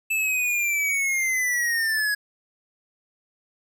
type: linear sweep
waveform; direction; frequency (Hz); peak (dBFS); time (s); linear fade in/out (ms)
square; down; 2637 to 1661.2; -22; 0.1-2.15; 10
effects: none